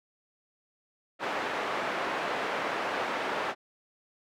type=band-pass noise; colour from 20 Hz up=pink; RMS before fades=-32 dBFS; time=1.19-3.55 s; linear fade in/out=50 ms; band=470 to 2000 Hz; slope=12 dB/octave; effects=none